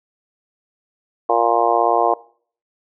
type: harmonic tone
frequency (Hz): 117.1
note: A#2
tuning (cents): +8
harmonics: 3 / 4 / 5 / 6 / 7 / 8 / 9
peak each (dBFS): -24 / -20 / -22 / -18 / -21 / -24 / -22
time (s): 1.29-2.14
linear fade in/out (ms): 5
effects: noise-tail reverb RT60 0.5 s tail -21 dB re dry